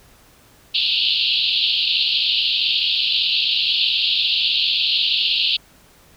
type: band-pass noise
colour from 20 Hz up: pink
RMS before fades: -19 dBFS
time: 0.74-5.57 s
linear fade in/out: 10 ms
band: 2700 to 4500 Hz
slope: 96 dB/octave
effects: pink hiss -51 dBFS RMS until 6.16 s